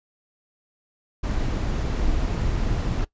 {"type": "noise with amplitude modulation", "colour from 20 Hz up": "brown", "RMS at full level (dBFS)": -22, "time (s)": [1.23, 3.05], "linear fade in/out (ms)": 10, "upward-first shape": "sine", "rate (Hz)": 285, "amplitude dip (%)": 35, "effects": ["noise-tail reverb RT60 0.1 s tail -19 dB re dry", "resampled to 16000 Hz"]}